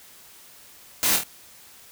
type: noise with echo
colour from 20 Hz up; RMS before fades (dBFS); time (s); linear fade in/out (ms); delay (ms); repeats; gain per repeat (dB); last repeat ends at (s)
white; -22; 1.03-1.16; 0; 25; 3; -4; 1.235
effects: white hiss -49 dBFS RMS until 1.91 s